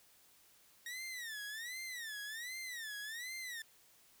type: tone with vibrato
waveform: sawtooth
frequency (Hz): 1864.7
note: A#6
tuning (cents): 0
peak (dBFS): -39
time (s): 0.86-3.62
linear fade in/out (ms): 2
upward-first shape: sine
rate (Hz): 1.3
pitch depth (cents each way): 200
effects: white hiss -66 dBFS RMS until 4.2 s